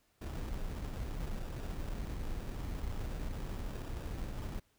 brown noise with sample-and-hold, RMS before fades -39 dBFS, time 0.21-4.6 s, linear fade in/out 10 ms, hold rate 2100 Hz, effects pink hiss -73 dBFS RMS until 4.78 s

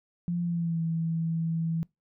sine tone with pitch glide, 173.5 to 164.05 Hz, F3 to E3, -11 to -8 cents, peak -26 dBFS, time 0.28-1.83 s, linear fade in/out 0 ms, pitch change -97 cents, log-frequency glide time 0.42-0.81 s, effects noise-tail reverb RT60 0.2 s tail -24 dB re dry

